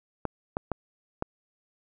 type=clicks; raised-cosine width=1 ms; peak=-14 dBFS; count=4; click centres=0.253 / 0.569 / 0.717 / 1.224 s; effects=none